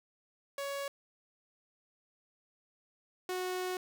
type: tone pair in turn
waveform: sawtooth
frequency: 559 / 366.9 Hz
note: C#5 / F#4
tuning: +14 / -15 cents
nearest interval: perfect fifth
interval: 729 cents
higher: first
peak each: -32 / -30 dBFS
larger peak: second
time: 0.58-0.88 / 3.29-3.77 s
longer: second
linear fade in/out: 2 ms
effects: none